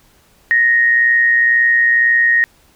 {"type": "tone with amplitude modulation", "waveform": "sine", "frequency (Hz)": 1864.7, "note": "A#6", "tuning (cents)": 0, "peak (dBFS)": -7, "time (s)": [0.51, 2.44], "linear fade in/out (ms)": 0, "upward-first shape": "sine", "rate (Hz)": 122, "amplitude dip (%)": 45, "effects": ["pink hiss -52 dBFS RMS until 2.75 s"]}